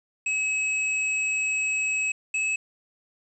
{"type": "tone pair in turn", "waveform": "square", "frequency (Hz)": [2567, 2585], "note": ["E7", "E7"], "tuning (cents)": [-47, -34], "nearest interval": "unison", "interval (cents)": 13, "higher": "second", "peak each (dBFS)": [-24, -24], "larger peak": "neither", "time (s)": [[0.26, 2.12], [2.34, 2.56]], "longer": "first", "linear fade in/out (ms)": 5, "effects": ["resampled to 24000 Hz", "9-bit"]}